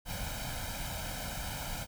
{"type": "noise with comb filter", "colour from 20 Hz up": "pink", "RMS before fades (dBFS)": -38, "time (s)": [0.05, 1.87], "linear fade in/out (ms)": 50, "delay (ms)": 1.3, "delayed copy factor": 0.8, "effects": []}